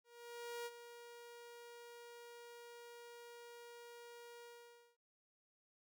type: tone with ADSR envelope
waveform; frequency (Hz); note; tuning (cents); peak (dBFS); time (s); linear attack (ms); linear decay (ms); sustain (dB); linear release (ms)
sawtooth; 474.6; A#4; +31; -39; 0.04-4.97; 620; 38; -11; 530
effects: none